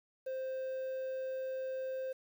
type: tone with quantisation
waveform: triangle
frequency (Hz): 523.3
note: C5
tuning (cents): 0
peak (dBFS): -34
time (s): 0.26-2.13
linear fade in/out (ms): 10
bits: 10
effects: none